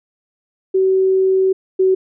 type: tone pair in turn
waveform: sine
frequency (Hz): 379.6 / 377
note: F#4 / F#4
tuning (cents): +44 / +32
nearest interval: unison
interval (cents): 12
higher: first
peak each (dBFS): -11 / -10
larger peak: second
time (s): 0.74-1.53 / 1.79-1.95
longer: first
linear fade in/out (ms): 10
effects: none